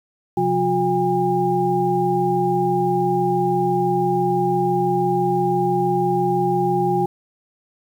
sine tone cluster, 131.5 / 177.5 / 359.9 / 807 Hz, C3 / F3 / F#4 / G#5, +9 / +28 / -48 / -50 cents, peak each -27 / -24 / -20 / -20 dBFS, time 0.37-7.06 s, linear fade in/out 5 ms, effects 8-bit

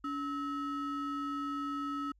triangle ring-modulated tone, 790 Hz, G5, 13 cents sharp, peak -29 dBFS, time 0.04-2.12 s, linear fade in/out 5 ms, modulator 506 Hz, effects added 50 Hz sine -63 dBFS peak until 2.19 s

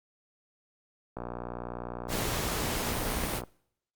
click train, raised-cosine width 1 ms, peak -22 dBFS, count 137, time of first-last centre 1.17-3.437 s, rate 60 Hz
pink noise, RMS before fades -32 dBFS, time 2.08-3.42 s, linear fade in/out 50 ms
effects noise-tail reverb RT60 0.7 s tail -25 dB re dry + Opus 48 kbps

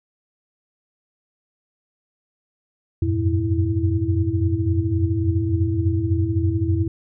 sine tone cluster, 87.6 / 91.1 / 99.5 / 115.3 / 328.2 Hz, F2 / F#2 / G2 / A#2 / E4, +6 / -26 / +26 / -19 / -8 cents, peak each -22 / -28 / -23 / -26 / -24 dBFS, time 3.02-6.88 s, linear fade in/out 5 ms, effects none

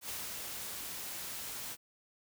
white noise with ADSR envelope, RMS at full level -40 dBFS, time 0.01-1.77 s, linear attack 79 ms, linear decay 210 ms, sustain -2 dB, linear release 48 ms, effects none

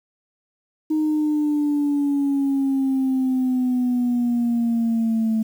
sine exponential sweep, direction down, 311.1 to 220 Hz, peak -16 dBFS, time 0.9-5.43 s, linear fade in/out 10 ms, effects tanh soft clip ceiling -15 dBFS + 8-bit

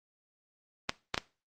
clicks, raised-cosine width 0.2 ms, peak -10 dBFS, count 3, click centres 0.894 / 1.144 / 1.178 s, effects noise-tail reverb RT60 0.3 s tail -18 dB re dry + Opus 24 kbps

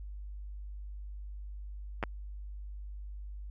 clicks, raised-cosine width 0.5 ms, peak -17 dBFS, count 2, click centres 2.028 / 2.037 s, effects added 50 Hz sine -40 dBFS peak until 3.5 s

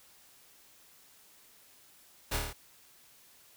pink noise with echo, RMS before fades -33 dBFS, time 2.31-2.37 s, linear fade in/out 10 ms, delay 27 ms, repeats 6, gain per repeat -2 dB, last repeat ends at 2.532 s, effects white hiss -60 dBFS RMS until 3.56 s

